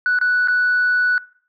sine tone with dropouts, 1480 Hz, F#6, in tune, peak -13 dBFS, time 0.06-1.18 s, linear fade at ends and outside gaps 1 ms, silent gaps 0.188-0.213 / 0.475-0.483 s, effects noise-tail reverb RT60 0.5 s tail -22 dB re dry + tanh soft clip ceiling -11 dBFS

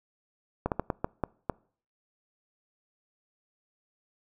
slowing click train, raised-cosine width 1 ms, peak -13 dBFS, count 7, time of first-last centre 0.66-1.497 s, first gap 58 ms, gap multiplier 1.35, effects noise-tail reverb RT60 0.5 s tail -25 dB re dry

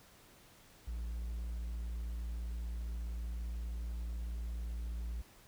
triangle tone, 57.6 Hz, A#1, 20 cents flat, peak -35 dBFS, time 0.87-5.22 s, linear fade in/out 10 ms, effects pink hiss -61 dBFS RMS until 5.47 s

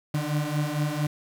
35% pulse beating tone pair, 146.83 / 151.23 Hz, D3 / D#3, 0 / -49 cents, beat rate 4.4 Hz, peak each -27 / -26 dBFS, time 0.14-1.07 s, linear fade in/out 5 ms, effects 8-bit

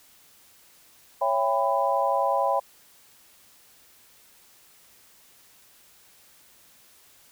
sine chord, C# half-diminished seventh, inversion none, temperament just, 554.4 / 665.2 / 798.3 / 997.9 Hz, C#5 / E5 / G5 / B5, 0 / +16 / +31 / +18 cents, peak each -26 / -28 / -26 / -26 dBFS, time 1.21-2.6 s, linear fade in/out 10 ms, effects white hiss -56 dBFS RMS until 7.31 s

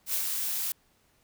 blue noise with ADSR envelope, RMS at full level -28 dBFS, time 0.06-0.72 s, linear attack 80 ms, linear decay 85 ms, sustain -3 dB, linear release 3 ms, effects pink hiss -67 dBFS RMS until 1.23 s

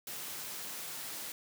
white high-pass noise, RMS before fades -42 dBFS, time 0.07-1.32 s, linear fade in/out 2 ms, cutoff 100 Hz, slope 96 dB/octave, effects none

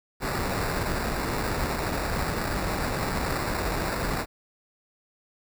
pink noise with sample-and-hold, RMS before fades -28 dBFS, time 0.2-4.26 s, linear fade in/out 50 ms, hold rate 3150 Hz, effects none

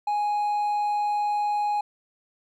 triangle tone with hard clipping, 830.6 Hz, G#5, in tune, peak -23 dBFS, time 0.07-1.81 s, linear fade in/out 5 ms, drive 5 dB, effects none

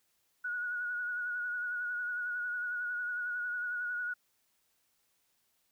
sine tone with vibrato, 1457 Hz, F#6, 27 cents flat, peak -33 dBFS, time 0.44-4.14 s, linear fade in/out 10 ms, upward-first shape sine, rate 11 Hz, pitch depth 31 cents each way, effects white hiss -75 dBFS RMS until 5.71 s

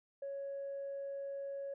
sine tone, 555 Hz, C#5, 2 cents sharp, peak -38 dBFS, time 0.22-1.74 s, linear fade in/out 5 ms, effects tanh soft clip ceiling -36 dBFS

